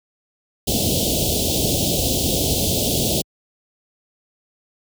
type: band-stop noise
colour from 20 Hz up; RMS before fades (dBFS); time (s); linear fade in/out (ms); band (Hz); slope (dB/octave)
pink; -19; 0.67-3.22; 10; 690 to 3000; 48
effects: high-pass 60 Hz 12 dB/octave